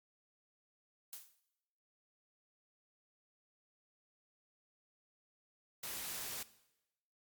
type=noise with exponential decay; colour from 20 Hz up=blue; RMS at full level=-44 dBFS; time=1.13-1.4 s; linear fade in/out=0 ms; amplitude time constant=58 ms
type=noise; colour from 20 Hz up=white; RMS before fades=-43 dBFS; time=5.83-6.43 s; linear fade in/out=5 ms
effects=noise-tail reverb RT60 0.9 s tail -17 dB re dry + MP3 96 kbps